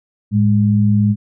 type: tone pair together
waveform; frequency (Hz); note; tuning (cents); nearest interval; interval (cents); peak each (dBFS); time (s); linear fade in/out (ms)
sine; 108.39 / 205.8; A2 / G#3; -26 / -16; major seventh; 1110; -13; 0.31-1.16; 50
effects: none